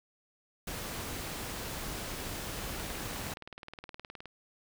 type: noise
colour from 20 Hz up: pink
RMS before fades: -39 dBFS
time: 0.67-3.34 s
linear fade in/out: 5 ms
type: click train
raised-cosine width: 0.3 ms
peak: -28 dBFS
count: 33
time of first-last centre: 2.59-4.257 s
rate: 19.2 Hz
effects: none